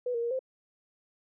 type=tone with pitch steps; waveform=sine; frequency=493.7 / 466.7 / 471.1 / 521 Hz; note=B4 / A#4 / A#4 / C5; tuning=-1 / +2 / +18 / -7 cents; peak=-28 dBFS; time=0.06-0.392 s; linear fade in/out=5 ms; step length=83 ms; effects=none